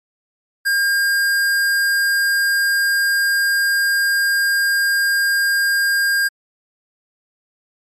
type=tone; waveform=square; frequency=1610 Hz; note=G6; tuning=46 cents sharp; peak=-15 dBFS; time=0.65-6.29 s; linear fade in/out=20 ms; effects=MP3 64 kbps